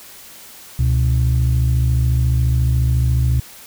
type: tone pair together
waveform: sine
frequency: 69.3 / 123.48 Hz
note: C#2 / B2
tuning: 0 / 0 cents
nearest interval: minor seventh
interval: 1000 cents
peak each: -14 dBFS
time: 0.79-3.4 s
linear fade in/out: 5 ms
effects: tanh soft clip ceiling -9 dBFS + white hiss -40 dBFS RMS until 3.66 s